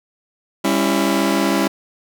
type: chord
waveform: sawtooth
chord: C# diminished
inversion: second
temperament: just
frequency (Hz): 199.57 / 277.2 / 332.6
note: G3 / C#4 / E4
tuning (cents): +31 / 0 / +16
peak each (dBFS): -16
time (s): 0.64-1.68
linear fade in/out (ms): 10
effects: none